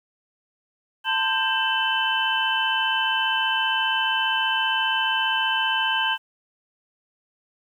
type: tone cluster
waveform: sine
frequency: 892 / 1027 / 1581 / 2654 / 3043 Hz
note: A5 / C6 / G6 / E7 / F#7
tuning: +23 / -33 / +14 / +11 / +48 cents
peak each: -26 / -31 / -25 / -29 / -25 dBFS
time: 1.04-6.18 s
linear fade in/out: 50 ms
effects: 9-bit